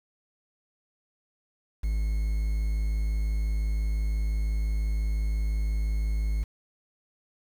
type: tone with quantisation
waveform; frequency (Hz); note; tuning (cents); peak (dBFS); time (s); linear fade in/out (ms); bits
triangle; 52.9; G#1; +33; -22; 1.83-6.44; 10; 8
effects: none